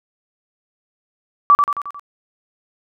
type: tone with echo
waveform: sine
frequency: 1156 Hz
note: D6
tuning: 28 cents flat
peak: -6 dBFS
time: 1.5-1.55 s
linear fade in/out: 0 ms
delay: 89 ms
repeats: 5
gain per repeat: -5 dB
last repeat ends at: 1.995 s
effects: none